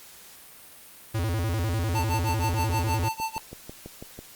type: tone with vibrato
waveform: square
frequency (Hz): 97.4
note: G2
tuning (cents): -11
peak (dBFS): -25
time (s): 1.14-3.09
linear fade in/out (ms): 10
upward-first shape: square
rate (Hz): 10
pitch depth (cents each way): 230
type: tone with tremolo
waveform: square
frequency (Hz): 891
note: A5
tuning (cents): +22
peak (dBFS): -26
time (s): 1.95-3.38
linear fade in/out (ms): 0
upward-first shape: sine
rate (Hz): 6.4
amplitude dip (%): 95
type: click train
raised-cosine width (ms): 2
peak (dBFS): -25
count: 11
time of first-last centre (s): 2.54-4.19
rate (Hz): 6.06
effects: white hiss -48 dBFS RMS until 4.35 s + Opus 48 kbps